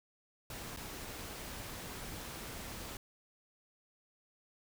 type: noise with dropouts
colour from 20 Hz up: pink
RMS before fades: -45 dBFS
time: 0.5-2.97 s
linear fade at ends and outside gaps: 2 ms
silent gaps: 0.764-0.771 s
effects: none